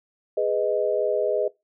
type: chord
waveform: sine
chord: G# minor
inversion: none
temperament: just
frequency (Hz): 415.3 / 498.4 / 623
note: G#4 / B4 / D#5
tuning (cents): 0 / +16 / +2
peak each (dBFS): -25 / -25 / -24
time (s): 0.37-1.48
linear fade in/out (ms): 5
effects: noise-tail reverb RT60 0.2 s tail -21 dB re dry